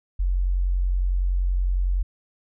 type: tone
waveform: sine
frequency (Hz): 45.36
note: F#1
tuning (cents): -34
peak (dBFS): -19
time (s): 0.19-2.03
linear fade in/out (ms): 10
effects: none